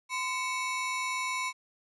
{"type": "ring-modulated tone", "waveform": "40% pulse", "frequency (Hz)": 1626, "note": "G#6", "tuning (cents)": -37, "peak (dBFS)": -26, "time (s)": [0.09, 1.53], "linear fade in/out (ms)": 50, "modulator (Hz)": 600, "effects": ["resampled to 22050 Hz", "11-bit"]}